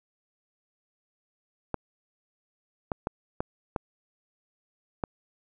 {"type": "clicks", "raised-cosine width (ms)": 1, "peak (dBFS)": -14, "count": 6, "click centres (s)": [1.743, 2.918, 3.071, 3.405, 3.762, 5.038], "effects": []}